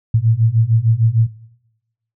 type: beating tone pair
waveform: sine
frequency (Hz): 110 / 116.6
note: A2 / A#2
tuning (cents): 0 / +1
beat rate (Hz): 6.6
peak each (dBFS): -14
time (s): 0.14-1.27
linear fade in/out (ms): 5
effects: noise-tail reverb RT60 0.9 s tail -18 dB re dry